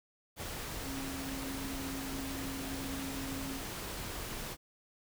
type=tone in noise; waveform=sine; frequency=270.2 Hz; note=C#4; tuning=44 cents flat; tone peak=-40 dBFS; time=0.82-3.62 s; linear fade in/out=50 ms; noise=pink; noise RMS=-41 dBFS; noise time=0.36-4.57 s; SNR=-2 dB; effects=none